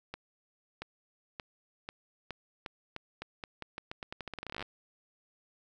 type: accelerating click train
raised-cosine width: 0.3 ms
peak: -23 dBFS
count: 29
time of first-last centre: 0.14-4.625 s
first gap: 680 ms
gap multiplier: 0.85
effects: none